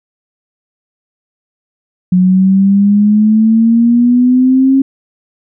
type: exponential sweep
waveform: sine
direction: up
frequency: 180.8 to 271.5 Hz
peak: -5 dBFS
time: 2.12-4.82 s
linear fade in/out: 5 ms
effects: none